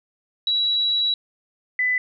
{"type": "tone pair in turn", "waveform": "sine", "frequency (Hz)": [3904, 1999.9], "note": ["B7", "B6"], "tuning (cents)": [-21, 21], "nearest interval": "octave", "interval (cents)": 1158, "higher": "first", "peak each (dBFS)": [-18, -18], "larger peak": "neither", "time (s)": [[0.47, 1.14], [1.79, 1.98]], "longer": "first", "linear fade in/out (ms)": 2, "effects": []}